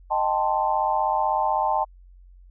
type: chord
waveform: sine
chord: A half-diminished seventh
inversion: second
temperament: equal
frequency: 622.3 / 784 / 880 / 1046.5 Hz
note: Eb5 / G5 / A5 / C6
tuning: 0 / 0 / 0 / 0 cents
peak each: -28 / -25 / -23 / -28 dBFS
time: 0.1-1.85 s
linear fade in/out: 20 ms
effects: added 45 Hz sine -46 dBFS peak until 2.5 s